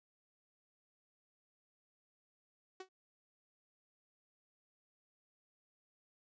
sawtooth tone with exponential decay, 374.9 Hz, F#4, 23 cents sharp, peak -39 dBFS, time 2.8-2.89 s, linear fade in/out 5 ms, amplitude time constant 19 ms, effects resampled to 16000 Hz

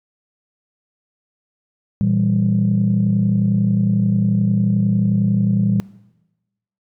sine chord, E diminished, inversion second, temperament equal, 116.54 / 164.81 / 196 Hz, Bb2 / E3 / G3, 0 / 0 / 0 cents, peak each -18 / -21 / -16 dBFS, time 2.01-5.8 s, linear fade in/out 0 ms, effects noise-tail reverb RT60 1.0 s tail -21 dB re dry + tanh soft clip ceiling -7 dBFS

